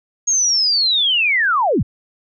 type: linear sweep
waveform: sine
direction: down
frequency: 6620 to 56.4 Hz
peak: -13 dBFS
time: 0.27-1.83 s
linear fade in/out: 10 ms
effects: none